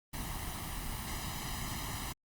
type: noise with comb filter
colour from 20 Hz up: pink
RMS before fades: -39 dBFS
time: 0.13-2.13 s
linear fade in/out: 10 ms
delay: 1 ms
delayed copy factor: +0.75
effects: Opus 32 kbps